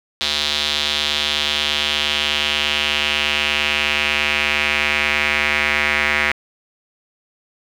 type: tone with band-pass filter sweep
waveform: square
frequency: 74.2 Hz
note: D2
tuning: 18 cents sharp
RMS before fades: -19 dBFS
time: 0.21-6.32 s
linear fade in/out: 0 ms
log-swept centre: 3800 to 2100 Hz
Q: 3.4
effects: 7-bit